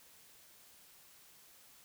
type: silence
effects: white hiss -61 dBFS RMS until 1.84 s